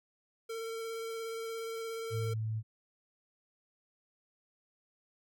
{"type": "tone with vibrato", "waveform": "square", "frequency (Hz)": 453.1, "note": "A#4", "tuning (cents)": -49, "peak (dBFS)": -38, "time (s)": [0.49, 2.34], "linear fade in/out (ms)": 10, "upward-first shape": "square", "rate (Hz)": 17, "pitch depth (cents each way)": 10}
{"type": "tone", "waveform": "sine", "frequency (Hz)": 110, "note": "A2", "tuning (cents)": 0, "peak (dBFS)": -32, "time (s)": [2.1, 2.63], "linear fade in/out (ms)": 50}
{"effects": []}